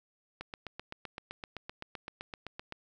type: click train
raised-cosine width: 0.3 ms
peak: -24 dBFS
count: 19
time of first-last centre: 0.41-2.724 s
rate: 7.78 Hz
effects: none